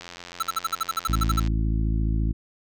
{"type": "click train", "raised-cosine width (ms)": 0.2, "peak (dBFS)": -21, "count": 129, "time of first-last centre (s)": [0.01, 1.475], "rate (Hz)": 87.4}
{"type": "tone bursts", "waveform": "square", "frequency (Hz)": 1324, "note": "E6", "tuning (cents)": 7, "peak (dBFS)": -22, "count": 13, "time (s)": [0.4, 1.399], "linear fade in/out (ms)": 5, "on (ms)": 27, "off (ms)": 54}
{"type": "harmonic tone", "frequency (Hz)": 54.5, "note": "A1", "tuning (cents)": -16, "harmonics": [1, 2, 3, 4, 5, 6], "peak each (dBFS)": [-22, -28, -32, -34, -36, -38], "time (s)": [1.08, 2.33], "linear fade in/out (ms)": 20}
{"effects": []}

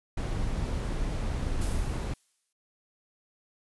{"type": "noise", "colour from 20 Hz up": "brown", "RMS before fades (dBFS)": -30, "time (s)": [0.17, 2.14], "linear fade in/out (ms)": 5}
{"type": "noise with exponential decay", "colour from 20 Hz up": "blue", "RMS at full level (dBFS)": -38, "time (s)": [1.61, 2.53], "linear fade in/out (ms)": 5, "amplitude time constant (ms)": 200}
{"effects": ["resampled to 24000 Hz"]}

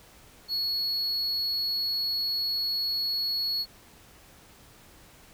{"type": "tone", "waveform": "triangle", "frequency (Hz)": 4360, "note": "C#8", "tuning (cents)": -29, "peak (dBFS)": -25, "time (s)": [0.48, 3.66], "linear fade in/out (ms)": 50, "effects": ["pink hiss -54 dBFS RMS until 5.33 s"]}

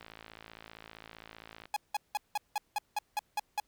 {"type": "click train", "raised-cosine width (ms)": 0.3, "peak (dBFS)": -31, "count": 92, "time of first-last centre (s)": [0.01, 1.656], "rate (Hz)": 55.3}
{"type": "tone bursts", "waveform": "45% pulse", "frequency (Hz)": 836, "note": "G#5", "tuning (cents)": 11, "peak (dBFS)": -29, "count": 10, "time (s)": [1.74, 3.6], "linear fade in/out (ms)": 2, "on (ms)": 24, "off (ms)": 180}
{"effects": ["pink hiss -73 dBFS RMS until 3.67 s"]}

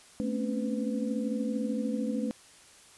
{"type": "tone cluster", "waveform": "sine", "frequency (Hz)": [220.4, 241, 265.1, 278.3, 502], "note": ["A3", "B3", "C4", "C#4", "B4"], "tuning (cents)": [3, -42, 23, 7, 28], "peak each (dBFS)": [-31, -38, -38, -35, -37], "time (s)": [0.2, 2.31], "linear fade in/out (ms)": 0, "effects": ["white hiss -55 dBFS RMS until 2.97 s", "resampled to 24000 Hz"]}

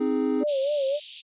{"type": "chord", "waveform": "triangle", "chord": "Ab major", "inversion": "first", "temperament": "equal", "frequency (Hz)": [261.6, 311.1, 415.3], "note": ["C4", "Eb4", "Ab4"], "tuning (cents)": [0, 0, 0], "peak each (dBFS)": [-23, -25, -25], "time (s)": [0, 0.44], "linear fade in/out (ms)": 10}
{"type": "tone with vibrato", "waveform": "sine", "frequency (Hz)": 564, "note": "C#5", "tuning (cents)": 30, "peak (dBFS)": -22, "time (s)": [0.4, 1], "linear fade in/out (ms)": 50, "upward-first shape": "sine", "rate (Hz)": 3.8, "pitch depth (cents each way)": 100}
{"type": "high-pass noise", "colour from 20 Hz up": "white", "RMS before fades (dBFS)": -32, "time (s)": [0.47, 1.22], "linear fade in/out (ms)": 20, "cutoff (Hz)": 2800, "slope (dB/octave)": 48}
{"effects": ["resampled to 8000 Hz"]}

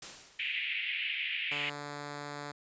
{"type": "noise with exponential decay", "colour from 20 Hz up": "white", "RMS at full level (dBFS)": -41, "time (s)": [0.02, 0.81], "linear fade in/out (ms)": 5, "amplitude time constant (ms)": 170}
{"type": "band-pass noise", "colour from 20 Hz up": "pink", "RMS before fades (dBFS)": -35, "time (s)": [0.39, 1.7], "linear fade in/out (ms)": 5, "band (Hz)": [2100, 3000], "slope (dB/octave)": 48}
{"type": "tone", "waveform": "5% pulse", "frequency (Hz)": 145.3, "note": "D3", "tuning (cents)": -18, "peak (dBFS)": -28, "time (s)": [1.51, 2.52], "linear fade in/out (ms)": 10}
{"effects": ["resampled to 16000 Hz"]}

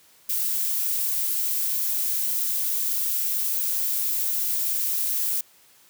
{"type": "noise", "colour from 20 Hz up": "violet", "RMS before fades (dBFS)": -25, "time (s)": [0.29, 5.41], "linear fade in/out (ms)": 5, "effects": ["white hiss -56 dBFS RMS until 5.89 s", "high-pass 80 Hz 12 dB/octave"]}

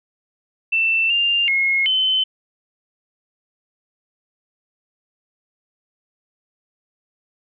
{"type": "tone with pitch steps", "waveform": "sine", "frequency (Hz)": [2671, 2796, 2162, 3056], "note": ["E7", "F7", "C#7", "G7"], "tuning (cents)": [22, 1, -44, -45], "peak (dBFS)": -15, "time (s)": [0.72, 2.24], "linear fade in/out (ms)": 10, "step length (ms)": 380, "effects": []}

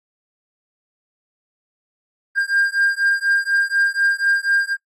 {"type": "beating tone pair", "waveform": "triangle", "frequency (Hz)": [1600, 1604.1], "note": ["G6", "G6"], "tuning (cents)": [35, 39], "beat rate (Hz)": 4.1, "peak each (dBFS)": -17, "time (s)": [2.35, 4.77], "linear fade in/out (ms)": 50, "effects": ["noise-tail reverb RT60 0.1 s tail -22 dB re dry", "AAC 48 kbps"]}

